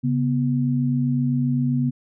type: tone pair together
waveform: sine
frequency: 137.7 / 245.4 Hz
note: C#3 / B3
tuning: -11 / -11 cents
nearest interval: minor seventh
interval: 1000 cents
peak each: -21 dBFS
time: 0.03-1.91 s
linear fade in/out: 20 ms
effects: none